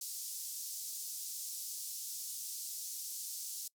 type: band-pass noise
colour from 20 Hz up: pink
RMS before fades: -43 dBFS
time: 0.01-3.68 s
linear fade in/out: 5 ms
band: 5300 to 16000 Hz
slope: 24 dB/octave
effects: noise-tail reverb RT60 0.1 s tail -23 dB re dry